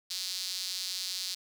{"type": "tone with high-pass filter", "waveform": "sawtooth", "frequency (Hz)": 185, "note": "F#3", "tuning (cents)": 0, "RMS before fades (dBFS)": -36, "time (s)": [0.1, 1.35], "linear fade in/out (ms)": 10, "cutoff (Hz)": 4400, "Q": 3.4, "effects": []}